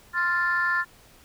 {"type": "chord", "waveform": "sine", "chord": "F major", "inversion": "second", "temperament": "equal with one note detuned", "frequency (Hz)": [1046.5, 1392.9, 1760], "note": ["C6", "F6", "A6"], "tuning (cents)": [0, -5, 0], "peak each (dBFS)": [-28, -25, -23], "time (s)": [0.13, 0.85], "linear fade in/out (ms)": 50, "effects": ["tanh soft clip ceiling -15 dBFS", "pink hiss -54 dBFS RMS until 1.24 s"]}